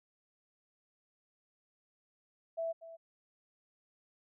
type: tone with echo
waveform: sine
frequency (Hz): 660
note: E5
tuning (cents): +2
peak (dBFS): -33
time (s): 2.57-2.73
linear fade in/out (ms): 20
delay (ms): 240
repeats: 1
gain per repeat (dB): -14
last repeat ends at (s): 2.97
effects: none